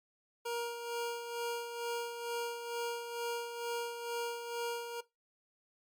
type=tone with tremolo; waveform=25% pulse; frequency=471.4 Hz; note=A#4; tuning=19 cents sharp; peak=-30 dBFS; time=0.45-5.01 s; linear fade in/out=10 ms; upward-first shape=sine; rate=2.2 Hz; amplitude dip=55%; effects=noise-tail reverb RT60 0.2 s tail -19 dB re dry + MP3 96 kbps